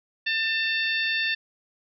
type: harmonic tone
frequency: 895 Hz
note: A5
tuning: 29 cents sharp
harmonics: 2 / 3 / 4 / 5 / 6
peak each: -26 / -28 / -30 / -34 / -45 dBFS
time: 0.26-1.35 s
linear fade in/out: 10 ms
effects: none